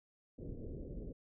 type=low-pass noise; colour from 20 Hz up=pink; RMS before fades=-45 dBFS; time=0.38-1.13 s; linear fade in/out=10 ms; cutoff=520 Hz; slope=48 dB/octave; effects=none